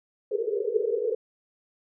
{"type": "band-pass noise", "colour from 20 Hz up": "pink", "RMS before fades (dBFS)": -27, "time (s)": [0.31, 1.15], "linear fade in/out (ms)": 5, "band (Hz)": [410, 480], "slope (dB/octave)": 96, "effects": []}